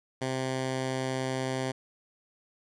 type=tone; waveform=10% pulse; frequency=130.81 Hz; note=C3; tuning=in tune; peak=-21 dBFS; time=0.21-1.72 s; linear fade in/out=10 ms; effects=resampled to 22050 Hz